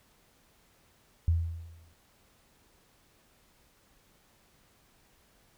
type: tone with exponential decay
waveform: sine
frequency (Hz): 83.3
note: E2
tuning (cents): +19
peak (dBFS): -20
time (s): 1.28-1.93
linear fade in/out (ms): 0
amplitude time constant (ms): 140
effects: pink hiss -65 dBFS RMS until 5.57 s